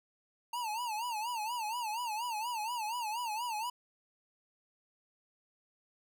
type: tone with vibrato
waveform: square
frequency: 910 Hz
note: A#5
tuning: 42 cents flat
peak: -35 dBFS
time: 0.53-3.7 s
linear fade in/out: 5 ms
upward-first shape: sine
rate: 4.2 Hz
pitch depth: 140 cents each way
effects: none